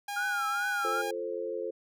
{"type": "tone", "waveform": "sawtooth", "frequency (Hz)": 813, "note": "G#5", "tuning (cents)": -37, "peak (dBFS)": -30, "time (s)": [0.08, 1.11], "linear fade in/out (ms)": 5}
{"type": "tone with vibrato", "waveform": "sine", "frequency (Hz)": 1407, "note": "F6", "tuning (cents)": 12, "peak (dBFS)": -29, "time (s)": [0.16, 1.02], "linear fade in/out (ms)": 10, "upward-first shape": "triangle", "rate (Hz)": 2.4, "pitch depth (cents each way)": 140}
{"type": "chord", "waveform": "sine", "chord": "F major", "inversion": "none", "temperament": "equal with one note detuned", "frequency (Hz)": [349.2, 440, 526.9], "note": ["F4", "A4", "C5"], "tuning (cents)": [0, 0, 12], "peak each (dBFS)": [-38, -35, -36], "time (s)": [0.84, 1.71], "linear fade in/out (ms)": 10}
{"effects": []}